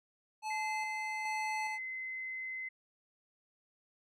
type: tone with tremolo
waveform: square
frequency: 864 Hz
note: A5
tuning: 32 cents flat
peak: -36 dBFS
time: 0.42-1.79 s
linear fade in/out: 50 ms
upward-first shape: square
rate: 1.2 Hz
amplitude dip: 35%
type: tone with pitch glide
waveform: sine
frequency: 2066 to 2052 Hz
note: C7 to C7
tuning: -22 to -34 cents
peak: -38 dBFS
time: 0.5-2.69 s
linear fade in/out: 10 ms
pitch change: -12 cents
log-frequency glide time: 1.16-1.81 s
effects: low-pass 9000 Hz 12 dB/octave